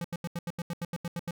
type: tone bursts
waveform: square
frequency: 171.5 Hz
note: F3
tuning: 31 cents flat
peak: -32 dBFS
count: 12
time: 0.01-1.309 s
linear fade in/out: 2 ms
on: 34 ms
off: 81 ms
effects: none